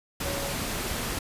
sine tone in noise, 559 Hz, C#5, 14 cents sharp, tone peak -34 dBFS, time 0.25-0.52 s, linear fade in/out 5 ms, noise pink, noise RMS -31 dBFS, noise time 0.2-1.19 s, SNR -6 dB, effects resampled to 32000 Hz

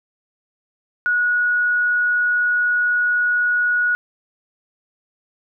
sine tone, 1458 Hz, F#6, 26 cents flat, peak -15 dBFS, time 1.06-3.95 s, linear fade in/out 0 ms, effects none

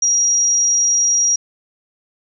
sine tone, 5710 Hz, F8, 37 cents sharp, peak -12 dBFS, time 0.02-1.36 s, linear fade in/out 5 ms, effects none

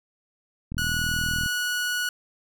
click train, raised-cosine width 5 ms, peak -20 dBFS, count 31, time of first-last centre 0.72-1.461 s, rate 40.5 Hz
sawtooth tone, 1465 Hz, F#6, 18 cents flat, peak -21 dBFS, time 0.78-2.09 s, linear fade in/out 2 ms
effects none

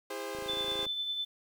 sawtooth chord, E augmented, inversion none, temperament equal with one note detuned, 329.6 / 406.1 / 523.3 Hz, E4 / G#4 / B#4, 0 / -39 / 0 cents, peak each -41 / -36 / -36 dBFS, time 0.1-0.86 s, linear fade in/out 5 ms
click train, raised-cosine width 2 ms, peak -34 dBFS, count 15, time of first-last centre 0.35-0.867 s, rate 27.1 Hz
sine tone with tremolo, 3520 Hz, A7, in tune, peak -30 dBFS, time 0.48-1.25 s, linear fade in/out 10 ms, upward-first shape triangle, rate 10 Hz, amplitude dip 45%
effects 10-bit

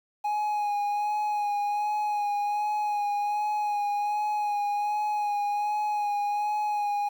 triangle tone with vibrato, 830.6 Hz, G#5, in tune, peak -23 dBFS, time 0.24-7.09 s, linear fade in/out 10 ms, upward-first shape sine, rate 1.3 Hz, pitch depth 22 cents each way, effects 9-bit

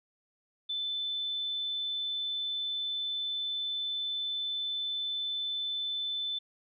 sine tone, 3520 Hz, A7, in tune, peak -31 dBFS, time 0.69-6.39 s, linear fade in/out 10 ms, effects none

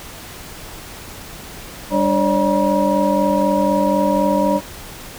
sine tone cluster, 197.8 / 292.9 / 550 / 594 / 957 Hz, G3 / D4 / C#5 / D5 / A#5, +16 / -5 / -14 / +20 / +45 cents, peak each -20 dBFS, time 1.9-4.61 s, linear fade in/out 50 ms, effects pink hiss -35 dBFS RMS until 5.18 s

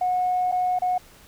sine tone with dropouts, 729 Hz, F#5, 26 cents flat, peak -19 dBFS, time 0.01-0.98 s, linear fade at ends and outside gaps 5 ms, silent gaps 0.516-0.523 / 0.789-0.819 s, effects tanh soft clip ceiling -15 dBFS + pink hiss -51 dBFS RMS until 1.27 s

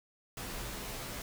pink noise with comb filter, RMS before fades -41 dBFS, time 0.37-1.22 s, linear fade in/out 2 ms, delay 13 ms, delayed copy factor -0.95, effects none

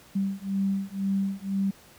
sine beating tone pair, 194.5 / 196.5 Hz, G3 / G3, -13 / +4 cents, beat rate 2 Hz, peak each -28 dBFS, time 0.15-1.71 s, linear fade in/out 10 ms, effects pink hiss -53 dBFS RMS until 1.98 s + high-pass 60 Hz 12 dB/octave

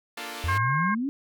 5% pulse chord, Bb major seventh, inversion none, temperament equal, 233.1 / 293.7 / 349.2 / 440 Hz, Bb3 / D4 / F4 / A4, 0 / 0 / 0 / 0 cents, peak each -29 dBFS, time 0.17-0.58 s, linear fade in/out 5 ms
sine exponential sweep, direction up, 79 to 290.4 Hz, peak -25 dBFS, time 0.44-1.09 s, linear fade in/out 0 ms
harmonic tone, 535 Hz, C5, 38 cents sharp, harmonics 2 / 3 / 4, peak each -25 / -28 / -34 dBFS, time 0.48-0.95 s, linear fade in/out 10 ms
effects none

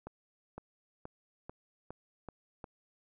accelerating click train, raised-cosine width 1 ms, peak -29 dBFS, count 7, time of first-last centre 0.07-2.642 s, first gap 510 ms, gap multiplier 0.93, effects none

